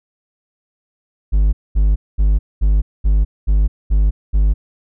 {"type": "tone bursts", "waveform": "triangle", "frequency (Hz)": 50.7, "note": "G#1", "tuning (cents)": -41, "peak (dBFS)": -8, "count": 8, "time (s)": [1.32, 4.54], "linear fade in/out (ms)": 20, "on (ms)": 210, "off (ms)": 220, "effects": []}